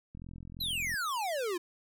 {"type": "click train", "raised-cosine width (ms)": 5, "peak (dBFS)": -34, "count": 35, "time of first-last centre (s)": [0.15, 0.941], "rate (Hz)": 43}
{"type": "exponential sweep", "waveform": "square", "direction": "down", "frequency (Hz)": [4186, 333.2], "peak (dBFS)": -32, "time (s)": [0.6, 1.58], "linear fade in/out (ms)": 10}
{"effects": []}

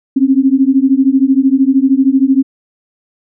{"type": "beating tone pair", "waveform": "sine", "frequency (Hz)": [261.6, 274.6], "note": ["C4", "C#4"], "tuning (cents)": [0, -16], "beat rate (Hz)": 13, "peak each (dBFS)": -10, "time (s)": [0.16, 2.43], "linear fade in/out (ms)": 10, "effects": []}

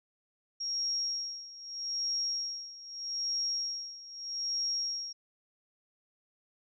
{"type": "tone with tremolo", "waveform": "sine", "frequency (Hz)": 5588, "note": "F8", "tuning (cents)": 0, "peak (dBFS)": -29, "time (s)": [0.6, 5.13], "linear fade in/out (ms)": 10, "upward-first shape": "sine", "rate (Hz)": 0.8, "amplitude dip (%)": 85, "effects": []}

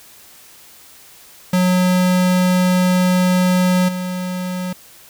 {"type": "tone with level steps", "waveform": "square", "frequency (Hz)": 182.2, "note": "F#3", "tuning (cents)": -26, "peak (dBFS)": [-13, -22], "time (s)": [1.53, 4.73], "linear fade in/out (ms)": 5, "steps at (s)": 3.88, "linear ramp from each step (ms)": 10, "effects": ["white hiss -44 dBFS RMS until 5.09 s"]}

